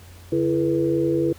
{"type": "tone cluster", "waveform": "sine", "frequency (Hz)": [141.2, 334.4, 425.3, 488.5], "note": ["C#3", "E4", "G#4", "B4"], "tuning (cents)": [32, 25, 41, -19], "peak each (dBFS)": [-28, -20, -27, -25], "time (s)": [0.32, 1.33], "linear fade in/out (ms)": 5, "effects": ["added 88 Hz sine -43 dBFS peak until 1.38 s", "pink hiss -49 dBFS RMS until 1.38 s"]}